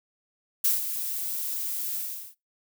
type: noise with ADSR envelope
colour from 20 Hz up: violet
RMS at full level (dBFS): -21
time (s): 0.64-2.35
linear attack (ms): 8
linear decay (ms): 160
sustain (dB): -10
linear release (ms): 380
effects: noise-tail reverb RT60 0.2 s tail -21 dB re dry